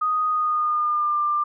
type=tone with pitch glide; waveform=sine; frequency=1244.5 to 1190.4 Hz; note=D#6 to D6; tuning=0 to +23 cents; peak=-19 dBFS; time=0.01-1.44 s; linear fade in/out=10 ms; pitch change=-77 cents; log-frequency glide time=0.28-1.21 s; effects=none